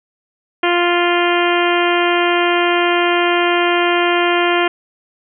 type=harmonic tone; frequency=349.2 Hz; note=F4; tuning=in tune; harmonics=1 / 2 / 3 / 4 / 5 / 6 / 7 / 8 / 9; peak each=-16 / -19 / -21 / -22 / -23 / -24 / -24 / -25 / -26 dBFS; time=0.63-4.68 s; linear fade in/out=5 ms; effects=none